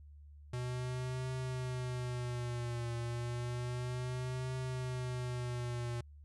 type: tone with vibrato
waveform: square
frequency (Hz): 123.47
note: B2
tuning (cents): 0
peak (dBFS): -37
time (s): 0.53-6.01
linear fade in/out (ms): 5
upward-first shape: triangle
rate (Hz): 0.31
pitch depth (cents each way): 82
effects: added 73 Hz sine -52 dBFS peak until 6.24 s + resampled to 24000 Hz